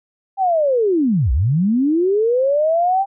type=linear two-way sweep; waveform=sine; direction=down then up; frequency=797 to 55 to 797 Hz; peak=-13 dBFS; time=0.37-3.06 s; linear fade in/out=50 ms; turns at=1.32 s; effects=none